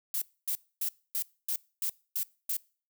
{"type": "noise bursts", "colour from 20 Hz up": "violet", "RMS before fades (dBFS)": -31, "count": 8, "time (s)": [0.14, 2.568], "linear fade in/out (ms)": 2, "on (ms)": 76, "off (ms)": 260, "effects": ["noise-tail reverb RT60 0.4 s tail -24 dB re dry"]}